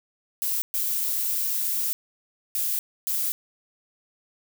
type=noise bursts at uneven times; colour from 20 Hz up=violet; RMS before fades=-26 dBFS; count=4; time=0.42-0.62 / 0.74-1.93 / 2.55-2.79 / 3.07-3.32 s; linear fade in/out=0 ms; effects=none